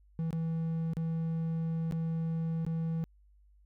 triangle tone with dropouts, 163.2 Hz, E3, 17 cents flat, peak -28 dBFS, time 0.19-3.04 s, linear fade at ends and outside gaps 0 ms, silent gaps 0.307-0.329 / 0.934-0.969 / 1.911-1.923 / 2.65-2.665 s, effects added 50 Hz sine -59 dBFS peak until 3.65 s

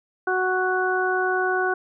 harmonic tone, 370.4 Hz, F#4, 2 cents sharp, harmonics 1 / 2 / 3 / 4, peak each -24 / -26 / -30 / -24 dBFS, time 0.27-1.74 s, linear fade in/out 5 ms, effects none

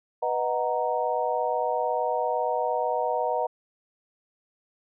sine chord, B major seventh, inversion none, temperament equal, 493.9 / 622.3 / 740 / 932.3 Hz, B4 / D#5 / F#5 / A#5, 0 / 0 / 0 / 0 cents, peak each -29 dBFS, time 0.22-3.47 s, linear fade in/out 10 ms, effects none

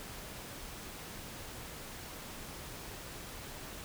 silence, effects pink hiss -46 dBFS RMS until 3.84 s

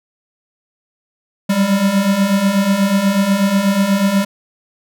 square beating tone pair, 191.6 / 199.8 Hz, G3 / G3, -39 / +33 cents, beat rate 8.2 Hz, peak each -19 / -14 dBFS, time 1.49-4.25 s, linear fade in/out 10 ms, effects none

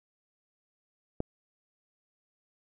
click, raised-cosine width 2 ms, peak -17 dBFS, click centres 1.204 s, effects none

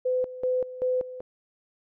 sine tone with tremolo, 507 Hz, B4, 45 cents sharp, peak -22 dBFS, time 0.05-1.21 s, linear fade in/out 10 ms, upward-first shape square, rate 2.6 Hz, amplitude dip 80%, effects none

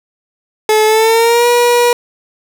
30% pulse tone with pitch glide, 431.5 to 481.6 Hz, A4 to B4, -34 to -44 cents, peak -5 dBFS, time 0.69-1.93 s, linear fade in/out 2 ms, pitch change +190 cents, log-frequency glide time 0.86-1.47 s, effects none

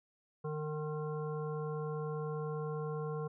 harmonic tone, 152.5 Hz, D#3, 34 cents flat, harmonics 1 / 3 / 5 / 7 / 9, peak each -38 / -39 / -50 / -47 / -53 dBFS, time 0.44-3.28 s, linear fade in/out 10 ms, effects none

